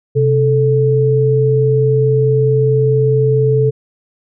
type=tone pair together; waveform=sine; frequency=130.81 / 437.7 Hz; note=C3 / A4; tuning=0 / -9 cents; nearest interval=octave + major sixth; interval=2091 cents; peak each=-12 dBFS; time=0.15-3.71 s; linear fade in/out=20 ms; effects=none